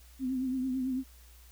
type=tone with vibrato; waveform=sine; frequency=258.9 Hz; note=C4; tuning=18 cents flat; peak=-29 dBFS; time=0.19-1.04 s; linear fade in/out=50 ms; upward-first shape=triangle; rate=9 Hz; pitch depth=62 cents each way; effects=added 60 Hz sine -53 dBFS peak until 1.51 s + white hiss -60 dBFS RMS until 1.51 s